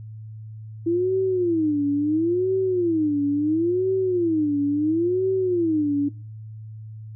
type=tone with vibrato; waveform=sine; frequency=329.6 Hz; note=E4; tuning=in tune; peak=-18 dBFS; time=0.86-6.09 s; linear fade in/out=10 ms; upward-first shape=sine; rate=0.73 Hz; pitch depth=250 cents each way; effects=noise-tail reverb RT60 0.3 s tail -17 dB re dry + added 109 Hz sine -35 dBFS peak until 7.15 s